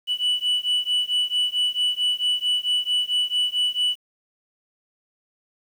sine beating tone pair, 2960 / 2964.5 Hz, F#7 / F#7, 0 / +3 cents, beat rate 4.5 Hz, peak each -21 dBFS, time 0.07-3.97 s, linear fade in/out 50 ms, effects tanh soft clip ceiling -17 dBFS + 8-bit

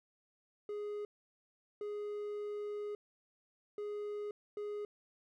triangle tone bursts at uneven times, 415.3 Hz, G#4, in tune, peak -36 dBFS, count 4, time 0.69-1.05 / 1.81-2.95 / 3.78-4.31 / 4.57-4.85 s, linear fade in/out 2 ms, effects none

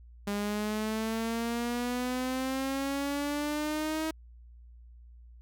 sawtooth exponential sweep, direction up, 202.1 to 319.1 Hz, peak -26 dBFS, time 0.27-4.11 s, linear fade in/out 5 ms, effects added 59 Hz sine -49 dBFS peak until 5.41 s

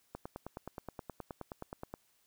click train, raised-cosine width 1 ms, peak -27 dBFS, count 18, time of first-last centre 0.15-1.939 s, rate 9.5 Hz, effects white hiss -72 dBFS RMS until 2.26 s

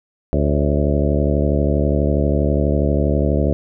harmonic tone with a mistuned harmonic, 72.3 Hz, D2, 27 cents flat, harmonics 1 / 2 / 3 / 4 / 5 / 6 / 7 / 8 / 9, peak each -18 / -21 / -23 / -24 / -25 / -26 / -26 / -27 / -28 dBFS, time 0.33-3.53 s, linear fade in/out 0 ms, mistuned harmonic 7, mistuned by +62 cents, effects none

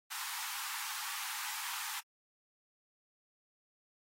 pink high-pass noise, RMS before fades -41 dBFS, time 0.1-2.01 s, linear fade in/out 20 ms, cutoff 820 Hz, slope 96 dB/octave, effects AAC 48 kbps

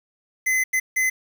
square tone bursts at uneven times, 2039 Hz, C7, 45 cents flat, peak -19 dBFS, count 3, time 0.46-0.64 / 0.73-0.8 / 0.96-1.1 s, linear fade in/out 10 ms, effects 8-bit

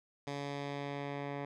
10% pulse tone with low-pass filter sweep, 142 Hz, C#3, 42 cents sharp, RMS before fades -40 dBFS, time 0.27-1.45 s, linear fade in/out 2 ms, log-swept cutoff 5600 to 2000 Hz, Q 0.99, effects none

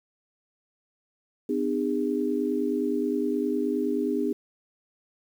sine tone cluster, 253.5 / 303.1 / 406.2 Hz, B3 / D#4 / G#4, +45 / -45 / -38 cents, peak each -28 dBFS, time 1.49-4.33 s, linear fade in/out 5 ms, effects 9-bit

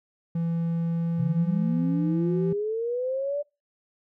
triangle tone with pitch glide, 167.3 to 169.15 Hz, E3 to E3, +26 to +45 cents, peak -22 dBFS, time 0.35-2.53 s, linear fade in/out 5 ms, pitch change +19 cents, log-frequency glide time 0.92-1.62 s
sine linear sweep, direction up, 123.1 to 587.3 Hz, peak -25 dBFS, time 1.18-3.43 s, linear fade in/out 20 ms
effects noise-tail reverb RT60 0.3 s tail -26 dB re dry

